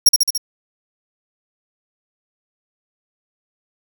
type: tone with echo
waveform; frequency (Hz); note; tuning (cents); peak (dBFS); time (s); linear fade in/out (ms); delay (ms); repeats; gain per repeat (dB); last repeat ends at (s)
sawtooth; 5588; F8; 0; -3; 0.06-0.09; 5; 72; 4; -3; 0.378
effects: 7-bit